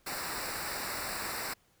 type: noise with comb filter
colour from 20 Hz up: pink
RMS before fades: -37 dBFS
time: 0.06-1.54 s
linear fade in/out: 10 ms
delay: 0.31 ms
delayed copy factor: -0.8
effects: pink hiss -68 dBFS RMS until 1.8 s